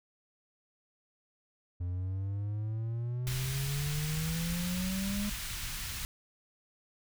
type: exponential sweep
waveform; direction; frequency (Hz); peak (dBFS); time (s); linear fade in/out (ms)
triangle; up; 87.31 to 207.7; -30; 1.8-5.3; 10
type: band-stop noise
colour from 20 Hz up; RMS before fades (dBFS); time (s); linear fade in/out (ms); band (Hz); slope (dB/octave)
pink; -38; 3.27-6.05; 0; 110 to 1800; 12
effects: none